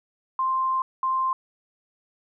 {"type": "tone bursts at uneven times", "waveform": "sine", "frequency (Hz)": 1048, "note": "C6", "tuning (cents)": 2, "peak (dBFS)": -21, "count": 2, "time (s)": [[0.39, 0.82], [1.03, 1.33]], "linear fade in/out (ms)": 2, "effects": []}